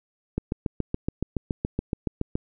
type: click train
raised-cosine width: 3 ms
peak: -12 dBFS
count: 15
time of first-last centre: 0.38-2.355 s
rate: 7.09 Hz
effects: none